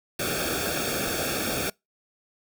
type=noise with comb filter; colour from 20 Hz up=pink; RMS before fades=-28 dBFS; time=0.19-1.7 s; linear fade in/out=5 ms; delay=1 ms; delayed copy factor=-0.95; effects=noise-tail reverb RT60 0.2 s tail -26 dB re dry